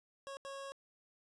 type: tone bursts at uneven times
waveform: 25% pulse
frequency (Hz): 549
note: C#5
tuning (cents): -17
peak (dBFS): -40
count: 2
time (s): 0.27-0.37 / 0.45-0.72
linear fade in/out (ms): 0
effects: resampled to 24000 Hz + 13-bit

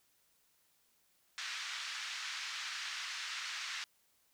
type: band-pass noise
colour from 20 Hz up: pink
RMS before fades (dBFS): -42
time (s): 1.38-3.84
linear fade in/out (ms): 0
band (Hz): 1400 to 6000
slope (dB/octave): 24
effects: white hiss -73 dBFS RMS until 4.33 s

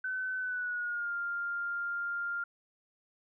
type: tone with pitch glide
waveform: sine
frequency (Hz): 1517 to 1399.2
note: F#6 to F6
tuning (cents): +43 to +3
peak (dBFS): -32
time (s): 0.04-2.44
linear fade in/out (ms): 5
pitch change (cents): -140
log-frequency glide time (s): 0.38-1.14
effects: none

